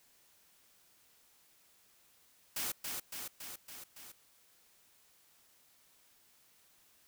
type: noise with echo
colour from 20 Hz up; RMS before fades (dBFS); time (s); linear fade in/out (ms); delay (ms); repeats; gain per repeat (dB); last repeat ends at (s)
white; -37; 2.56-2.72; 5; 280; 5; -3; 4.12
effects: white hiss -67 dBFS RMS until 7.07 s